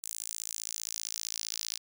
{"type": "tone with high-pass filter sweep", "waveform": "sawtooth", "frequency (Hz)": 55.3, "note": "A1", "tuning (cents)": 9, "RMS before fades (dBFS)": -38, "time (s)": [0.03, 1.78], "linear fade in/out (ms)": 10, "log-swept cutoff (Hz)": [7900, 4900], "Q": 2.1, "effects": []}